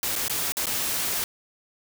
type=noise with dropouts; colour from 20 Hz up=white; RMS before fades=-27 dBFS; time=0.03-1.24 s; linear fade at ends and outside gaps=1 ms; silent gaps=0.155-0.161 / 0.281-0.297 / 0.521-0.569 / 0.657-0.668 s; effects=none